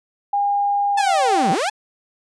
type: tone with pitch glide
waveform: sine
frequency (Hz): 810 to 780.2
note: G#5 to G5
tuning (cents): -43 to -8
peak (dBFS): -16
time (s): 0.33-1.55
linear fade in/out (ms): 5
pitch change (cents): -65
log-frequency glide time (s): 0.92-1.12
type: linear two-way sweep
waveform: sawtooth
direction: down then up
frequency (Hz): 887 to 152.5 to 887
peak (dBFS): -15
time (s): 0.97-1.7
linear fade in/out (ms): 10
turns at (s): 1.51
effects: resampled to 22050 Hz